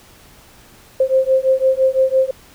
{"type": "beating tone pair", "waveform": "sine", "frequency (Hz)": [523.3, 529.2], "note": ["C5", "C5"], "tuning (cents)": [0, 20], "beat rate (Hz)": 5.9, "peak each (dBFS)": -15, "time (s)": [1, 2.31], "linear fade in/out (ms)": 5, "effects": ["pink hiss -46 dBFS RMS until 2.54 s"]}